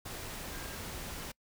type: tone in noise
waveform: sine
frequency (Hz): 1609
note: G6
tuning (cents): +45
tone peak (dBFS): -52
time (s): 0.51-0.76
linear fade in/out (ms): 10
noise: pink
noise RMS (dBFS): -42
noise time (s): 0.05-1.32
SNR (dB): -13
effects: noise-tail reverb RT60 0.1 s tail -25 dB re dry